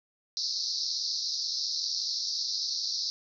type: band-pass noise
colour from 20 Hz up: pink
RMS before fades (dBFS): -32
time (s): 0.37-3.1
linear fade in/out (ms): 0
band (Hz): 4100 to 5700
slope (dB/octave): 96
effects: none